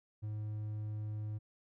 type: tone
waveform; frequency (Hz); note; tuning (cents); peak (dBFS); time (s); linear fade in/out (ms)
triangle; 106.5; G#2; +44; -35; 0.22-1.39; 20
effects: none